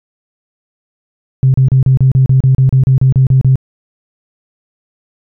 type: tone bursts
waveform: sine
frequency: 131.7 Hz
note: C3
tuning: 12 cents sharp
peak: -4 dBFS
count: 15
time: 1.43-3.556 s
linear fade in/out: 0 ms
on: 110 ms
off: 34 ms
effects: tanh soft clip ceiling 0 dBFS